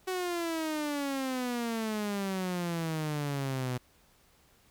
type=exponential sweep; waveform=sawtooth; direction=down; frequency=375.8 to 123.47 Hz; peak=-27 dBFS; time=0.07-3.78 s; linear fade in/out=10 ms; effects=pink hiss -64 dBFS RMS until 4.7 s